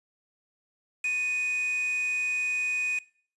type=tone with quantisation; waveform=triangle; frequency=2489 Hz; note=D#7; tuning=in tune; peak=-24 dBFS; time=1.04-2.99 s; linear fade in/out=5 ms; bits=6; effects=noise-tail reverb RT60 0.5 s tail -21 dB re dry + resampled to 24000 Hz